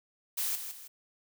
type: noise with echo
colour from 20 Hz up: blue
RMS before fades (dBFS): -32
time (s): 0.37-0.56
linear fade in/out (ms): 10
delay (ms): 160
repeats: 2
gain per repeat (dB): -8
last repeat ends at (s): 0.88
effects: none